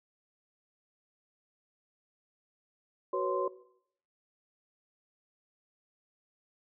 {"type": "tone cluster", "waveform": "sine", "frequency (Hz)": [373.9, 490.8, 551, 1041], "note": ["F#4", "B4", "C#5", "C6"], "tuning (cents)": [18, -11, -11, -9], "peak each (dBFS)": [-33, -36, -34, -35], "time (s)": [3.13, 3.48], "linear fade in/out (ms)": 5, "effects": ["noise-tail reverb RT60 0.7 s tail -18 dB re dry"]}